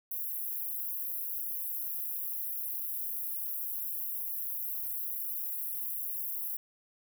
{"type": "high-pass noise", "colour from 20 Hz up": "white", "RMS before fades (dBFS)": -36, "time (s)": [0.11, 6.57], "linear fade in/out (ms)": 5, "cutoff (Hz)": 11000, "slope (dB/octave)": 96, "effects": []}